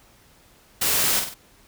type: noise with echo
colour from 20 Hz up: white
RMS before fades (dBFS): -22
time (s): 0.81-1.2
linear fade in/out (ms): 10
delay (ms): 48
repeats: 3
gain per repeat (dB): -6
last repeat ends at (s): 1.344
effects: pink hiss -55 dBFS RMS until 1.67 s